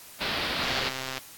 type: low-pass noise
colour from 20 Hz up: white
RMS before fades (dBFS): -30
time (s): 0.2-0.9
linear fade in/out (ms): 20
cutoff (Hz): 4600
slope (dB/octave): 48
type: click train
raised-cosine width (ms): 0.2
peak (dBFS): -15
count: 73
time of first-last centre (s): 0.63-1.18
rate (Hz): 131
effects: white hiss -47 dBFS RMS until 1.37 s + AAC 64 kbps